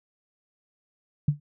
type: tone with exponential decay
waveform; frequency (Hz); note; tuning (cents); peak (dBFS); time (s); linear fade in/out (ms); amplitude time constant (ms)
sine; 146.3; D3; -6; -14; 1.28-1.4; 5; 24
effects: none